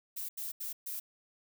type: noise bursts at uneven times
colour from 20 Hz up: violet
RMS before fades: -39 dBFS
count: 4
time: 0.16-0.29 / 0.37-0.52 / 0.6-0.73 / 0.86-1 s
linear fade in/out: 10 ms
effects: none